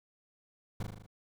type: noise with echo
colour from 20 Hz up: brown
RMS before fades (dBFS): -34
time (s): 0.8-0.83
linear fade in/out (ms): 5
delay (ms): 39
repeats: 6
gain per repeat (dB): -3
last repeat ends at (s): 1.064
effects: none